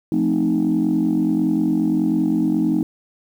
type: chord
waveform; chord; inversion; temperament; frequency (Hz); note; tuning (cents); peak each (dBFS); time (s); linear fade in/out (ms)
sine; F dominant seventh; none; equal; 174.61 / 220 / 261.6 / 311.1; F3 / A3 / C4 / Eb4; 0 / 0 / 0 / 0; -23 / -21 / -21 / -18; 0.12-2.83; 2
effects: tanh soft clip ceiling -10 dBFS + 8-bit